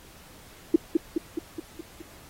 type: tone with echo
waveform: sine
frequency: 327.7 Hz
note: E4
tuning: 10 cents flat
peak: -12 dBFS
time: 0.74-0.76 s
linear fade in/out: 5 ms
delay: 210 ms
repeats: 6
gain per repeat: -4 dB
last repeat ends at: 2.02 s
effects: pink hiss -51 dBFS RMS until 2.29 s + AAC 48 kbps